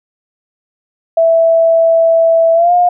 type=tone with pitch glide; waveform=sine; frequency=659.3 to 710.7 Hz; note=E5 to F5; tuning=0 to +30 cents; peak=-6 dBFS; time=1.17-2.89 s; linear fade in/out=5 ms; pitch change=+130 cents; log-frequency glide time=2.54-2.73 s; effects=none